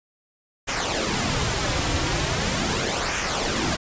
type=noise with flanger; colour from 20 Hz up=pink; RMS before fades=-24 dBFS; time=0.67-3.77 s; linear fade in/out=20 ms; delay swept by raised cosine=0.23 to 4.83 ms; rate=0.4 Hz; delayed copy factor=-0.55; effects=resampled to 16000 Hz